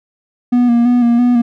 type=tone with vibrato; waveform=triangle; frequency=240.4 Hz; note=B3; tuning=46 cents flat; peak=-6 dBFS; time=0.52-1.42 s; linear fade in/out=10 ms; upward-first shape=square; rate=3 Hz; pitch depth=30 cents each way; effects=none